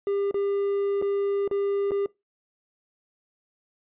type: tone with dropouts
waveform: triangle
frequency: 400 Hz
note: G4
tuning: 35 cents sharp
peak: -21 dBFS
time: 0.07-2.06 s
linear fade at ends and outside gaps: 1 ms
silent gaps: 0.311-0.343 / 1.016-1.023 / 1.477-1.512 / 1.909-1.917 s
effects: noise-tail reverb RT60 0.2 s tail -21 dB re dry + resampled to 8000 Hz